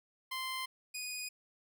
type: tone pair in turn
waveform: 15% pulse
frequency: 1042 / 2478 Hz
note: C6 / D#7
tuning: -7 / -8 cents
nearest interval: octave + minor third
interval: 1499 cents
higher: second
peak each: -30 / -32 dBFS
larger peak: first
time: 0.31-0.66 / 0.94-1.29 s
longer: neither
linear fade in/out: 10 ms
effects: none